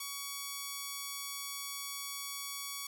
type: tone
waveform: 5% pulse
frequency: 1125 Hz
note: C#6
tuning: 25 cents sharp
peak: -27 dBFS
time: 0-2.87 s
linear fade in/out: 5 ms
effects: none